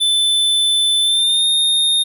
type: tone with pitch glide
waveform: square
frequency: 3520 to 3674 Hz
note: A7 to A#7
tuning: 0 to -26 cents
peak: -13 dBFS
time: 0-2.04 s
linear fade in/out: 20 ms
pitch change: +74 cents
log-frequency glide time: 1.02-1.46 s
effects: none